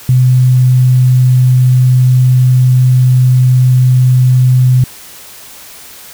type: tone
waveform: sine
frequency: 127.1 Hz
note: C3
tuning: 50 cents flat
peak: -4 dBFS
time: 0.09-4.84 s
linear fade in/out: 2 ms
effects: white hiss -33 dBFS RMS until 6.13 s